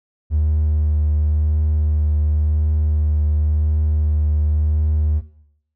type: tone with vibrato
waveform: triangle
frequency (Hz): 76.1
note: D#2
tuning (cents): -38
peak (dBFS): -11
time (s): 0.3-5.22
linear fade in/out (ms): 50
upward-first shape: triangle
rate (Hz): 0.93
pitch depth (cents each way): 17
effects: noise-tail reverb RT60 0.7 s tail -17 dB re dry + tanh soft clip ceiling -9 dBFS